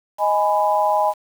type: chord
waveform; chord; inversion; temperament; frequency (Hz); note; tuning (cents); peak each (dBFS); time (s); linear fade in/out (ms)
sine; G# minor; second; just; 623 / 830.6 / 996.7; D#5 / G#5 / B5; +2 / 0 / +16; -20 / -18 / -21; 0.18-1.14; 50
effects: 7-bit